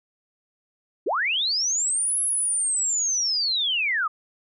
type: linear two-way sweep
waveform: sine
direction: up then down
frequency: 277.2 to 10960 to 1169 Hz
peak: -21 dBFS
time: 1.06-4.08 s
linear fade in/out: 10 ms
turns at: 2.21 s
effects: none